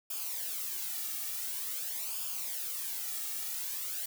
blue noise with flanger, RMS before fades -37 dBFS, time 0.1-4.06 s, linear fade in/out 5 ms, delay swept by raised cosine 0.5 to 2 ms, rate 0.47 Hz, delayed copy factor -0.7, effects none

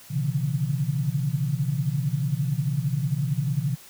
sine tone cluster, 122.9 / 138.1 / 149.3 / 169.4 Hz, B2 / C#3 / D3 / E3, -8 / -6 / +29 / +48 cents, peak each -29 / -26 / -28 / -31 dBFS, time 0.1-3.76 s, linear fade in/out 20 ms, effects white hiss -48 dBFS RMS until 3.89 s

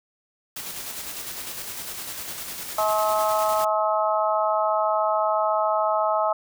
white noise with tremolo, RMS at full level -33 dBFS, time 0.56-3.65 s, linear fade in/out 5 ms, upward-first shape square, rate 9.9 Hz, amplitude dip 30%
harmonic tone, 213.9 Hz, A3, 49 cents flat, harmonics 3 / 4 / 5 / 6, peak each -23 / -25 / -28 / -26 dBFS, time 2.78-6.33 s, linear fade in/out 5 ms
effects none

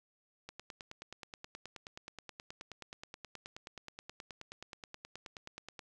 click train, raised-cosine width 0.2 ms, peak -28 dBFS, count 51, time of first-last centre 0.49-5.792 s, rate 9.43 Hz, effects none

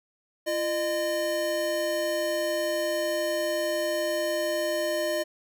square tone pair together, 341.8 / 609 Hz, F4 / D#5, -37 / -37 cents, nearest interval minor seventh, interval 1000 cents, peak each -33 / -27 dBFS, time 0.46-5.24 s, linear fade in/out 20 ms, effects none

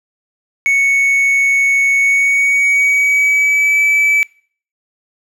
triangle tone with pitch glide, 2217 to 2303 Hz, C#7 to D7, 0 to -34 cents, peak -8 dBFS, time 0.66-4.23 s, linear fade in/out 0 ms, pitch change +66 cents, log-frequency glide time 1.96-3.81 s, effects noise-tail reverb RT60 0.5 s tail -24 dB re dry

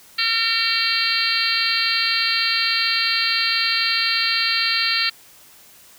harmonic tone, 455.9 Hz, A#4, 39 cents flat, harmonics 3 / 4 / 5 / 6 / 7 / 8 / 9 / 10, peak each -28 / -26 / -26 / -25 / -28 / -33 / -23 / -24 dBFS, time 0.18-5.1 s, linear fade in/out 10 ms, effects white hiss -48 dBFS RMS until 5.98 s

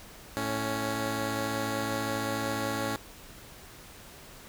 10% pulse tone pair together, 110 / 277.8 Hz, A2 / C#4, 0 / +4 cents, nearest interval octave + major third, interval 1604 cents, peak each -25 / -23 dBFS, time 0.37-2.96 s, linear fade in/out 0 ms, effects pink hiss -49 dBFS RMS until 4.48 s

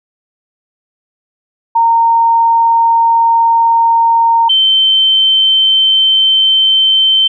sine tone pair in turn, 921 / 3098 Hz, A#5 / G7, -21 / -21 cents, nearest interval octave + major sixth, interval 2100 cents, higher second, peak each -6 dBFS, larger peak neither, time 1.75-4.49 / 4.49-7.28 s, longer second, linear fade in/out 10 ms, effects none

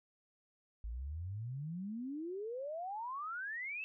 sine exponential sweep, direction up, 52.5 to 2685 Hz, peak -39 dBFS, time 0.84-3.84 s, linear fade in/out 0 ms, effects none

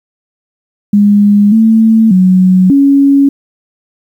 sine tone with pitch steps, 204.8 / 222.7 / 185.1 / 278.4 Hz, G#3 / A3 / F#3 / C#4, -24 / +21 / +1 / +8 cents, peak -3 dBFS, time 0.93-3.29 s, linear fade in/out 5 ms, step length 590 ms, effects 7-bit

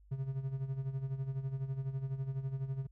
triangle tone with tremolo, 134.2 Hz, C3, 44 cents sharp, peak -30 dBFS, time 0.11-2.87 s, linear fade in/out 10 ms, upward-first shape sine, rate 12 Hz, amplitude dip 70%, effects added 50 Hz sine -58 dBFS peak until 2.91 s

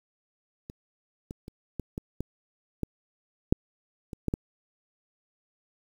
clicks, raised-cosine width 3 ms, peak -27 / -24 / -28 / -19 / -20 / -18 / -16 / -6 / -24 / -14 / -14 dBFS, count 11, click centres 0.699 / 1.309 / 1.481 / 1.797 / 1.979 / 2.206 / 2.833 / 3.525 / 4.132 / 4.283 / 4.339 s, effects 8-bit

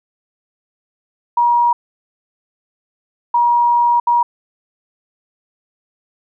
sine tone bursts at uneven times, 954 Hz, A#5, 40 cents sharp, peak -10 dBFS, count 3, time 1.37-1.73 / 3.34-4 / 4.07-4.23 s, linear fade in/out 5 ms, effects none

